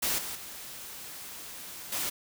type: noise with level steps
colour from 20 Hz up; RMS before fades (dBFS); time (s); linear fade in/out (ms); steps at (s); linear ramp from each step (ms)
white; -29 / -37 / -43 / -32; 0.02-2.1; 10; 0.18 / 0.35 / 1.92; 5
effects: none